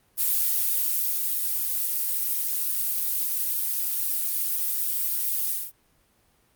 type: noise with ADSR envelope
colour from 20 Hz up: violet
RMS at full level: -22 dBFS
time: 0.17-5.72 s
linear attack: 37 ms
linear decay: 990 ms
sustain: -4 dB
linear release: 190 ms
effects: pink hiss -64 dBFS RMS until 6.55 s + Opus 32 kbps